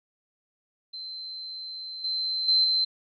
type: tone with level steps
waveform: sine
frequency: 4092 Hz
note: C8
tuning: 39 cents flat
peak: -35 / -26 / -18 / -21 dBFS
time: 0.93-2.85 s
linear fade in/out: 10 ms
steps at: 2.04 / 2.48 / 2.64 s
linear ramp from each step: 5 ms
effects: none